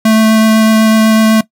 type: tone with vibrato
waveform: square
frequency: 219.8 Hz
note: A3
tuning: 2 cents flat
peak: -6 dBFS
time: 0.05-1.41 s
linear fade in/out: 5 ms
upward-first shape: triangle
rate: 8 Hz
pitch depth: 10 cents each way
effects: noise-tail reverb RT60 0.1 s tail -18 dB re dry